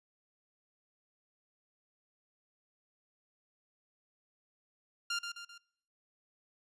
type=tone with echo; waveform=15% pulse; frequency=1396.9 Hz; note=F6; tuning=in tune; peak=-26 dBFS; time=5.1-5.19 s; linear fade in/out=5 ms; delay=130 ms; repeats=3; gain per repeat=-6 dB; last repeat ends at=5.58 s; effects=noise-tail reverb RT60 0.7 s tail -24 dB re dry + resampled to 24000 Hz